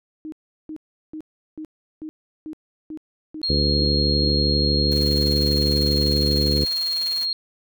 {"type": "tone bursts", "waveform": "sine", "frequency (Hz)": 311.1, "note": "D#4", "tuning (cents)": 0, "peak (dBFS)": -30, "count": 10, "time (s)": [0.25, 4.3], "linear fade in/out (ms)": 0, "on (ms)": 72, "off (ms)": 370}
{"type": "tone", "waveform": "sine", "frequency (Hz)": 4255, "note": "C8", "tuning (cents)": 28, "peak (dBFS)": -21, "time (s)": [3.43, 7.33], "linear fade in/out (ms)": 2}
{"type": "harmonic tone", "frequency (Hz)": 72.5, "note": "D2", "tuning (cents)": -22, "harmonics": [1, 2, 3, 4, 5, 6, 7], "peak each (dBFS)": [-22, -25, -27, -28, -29, -30, -30], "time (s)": [3.49, 6.65], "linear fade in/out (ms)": 10}
{"type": "noise with tremolo", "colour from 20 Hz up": "white", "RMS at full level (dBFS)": -37, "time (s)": [4.91, 7.26], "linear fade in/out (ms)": 10, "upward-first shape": "square", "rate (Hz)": 20, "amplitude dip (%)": 60}
{"effects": []}